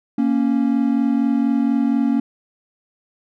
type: tone pair together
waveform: triangle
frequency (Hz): 233.5 / 277.7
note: A#3 / C#4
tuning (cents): +3 / +3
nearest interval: minor third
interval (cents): 300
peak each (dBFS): -16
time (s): 0.18-2.2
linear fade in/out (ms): 5
effects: none